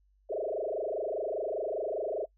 sine tone with frequency modulation, 528 Hz, C5, 16 cents sharp, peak -30 dBFS, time 0.29-2.26 s, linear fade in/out 20 ms, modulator 25 Hz, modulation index 5.4, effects noise-tail reverb RT60 0.1 s tail -24 dB re dry + added 49 Hz sine -64 dBFS peak until 2.37 s

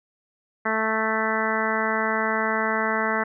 harmonic tone, 220 Hz, A3, in tune, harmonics 1 / 2 / 3 / 4 / 5 / 6 / 7 / 8 / 9, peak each -30 / -30 / -30 / -30 / -30 / -30 / -30 / -30 / -30 dBFS, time 0.65-3.24 s, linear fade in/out 10 ms, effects none

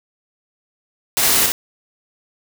white noise with echo, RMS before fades -17 dBFS, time 1.17-1.46 s, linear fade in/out 0 ms, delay 60 ms, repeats 1, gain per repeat -2 dB, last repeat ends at 1.52 s, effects none

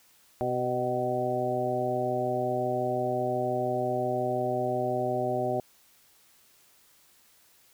harmonic tone with a mistuned harmonic, 125.7 Hz, B2, 31 cents sharp, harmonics 1 / 2 / 3 / 4 / 5 / 6, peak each -36 / -36 / -32 / -37 / -30 / -32 dBFS, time 0.41-5.6 s, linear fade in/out 0 ms, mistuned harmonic 5, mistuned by -36 cents, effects white hiss -61 dBFS RMS until 7.73 s

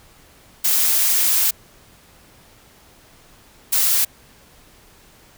blue noise bursts at uneven times, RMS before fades -17 dBFS, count 2, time 0.64-1.51 / 3.72-4.05 s, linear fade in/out 10 ms, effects pink hiss -50 dBFS RMS until 5.37 s

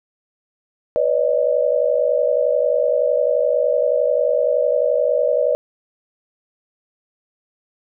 sine tone cluster, 494.7 / 567 / 618 Hz, B4 / C#5 / D#5, +3 / +39 / -12 cents, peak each -19 dBFS, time 0.96-5.55 s, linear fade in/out 0 ms, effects none

